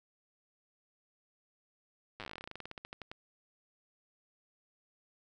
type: slowing click train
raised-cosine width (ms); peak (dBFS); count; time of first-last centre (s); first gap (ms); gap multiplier
0.3; -27; 26; 2.2-3.115; 8; 1.11
effects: none